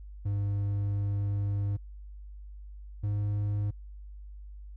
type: tone pair in turn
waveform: triangle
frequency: 101 / 102.88 Hz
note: G#2 / G#2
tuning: -48 / -16 cents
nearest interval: unison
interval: 32 cents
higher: second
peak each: -25 dBFS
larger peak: neither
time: 0.25-1.77 / 3.03-3.71 s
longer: first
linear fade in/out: 10 ms
effects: added 50 Hz sine -42 dBFS peak until 4.76 s